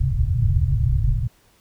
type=low-pass noise; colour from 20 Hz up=white; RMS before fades=-19 dBFS; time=0-1.28 s; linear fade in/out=10 ms; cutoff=140 Hz; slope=96 dB/octave; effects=pink hiss -58 dBFS RMS until 1.6 s